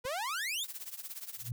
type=exponential sweep; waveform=sawtooth; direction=up; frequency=473.2 to 3867 Hz; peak=-30 dBFS; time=0.04-0.65 s; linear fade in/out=20 ms
type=click; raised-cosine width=5 ms; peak=-37 dBFS; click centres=0.052 s
type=noise with tremolo; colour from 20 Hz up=blue; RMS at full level=-40 dBFS; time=0.63-1.51 s; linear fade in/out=10 ms; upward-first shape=triangle; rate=17 Hz; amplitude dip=90%
type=tone with exponential growth; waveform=sine; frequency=120 Hz; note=B2; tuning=49 cents flat; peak=-30 dBFS; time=1.37-1.52 s; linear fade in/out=0 ms; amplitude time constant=32 ms
effects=none